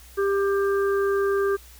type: harmonic tone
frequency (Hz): 396.3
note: G4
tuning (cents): +19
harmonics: 1 / 3 / 4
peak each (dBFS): -20 / -30 / -32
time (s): 0.17-1.57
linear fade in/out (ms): 20
effects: added 60 Hz sine -47 dBFS peak until 1.79 s + white hiss -50 dBFS RMS until 1.79 s